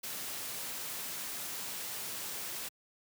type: noise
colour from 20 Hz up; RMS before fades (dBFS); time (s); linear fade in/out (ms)
white; -40; 0.03-2.69; 10
effects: high-pass 100 Hz 12 dB/octave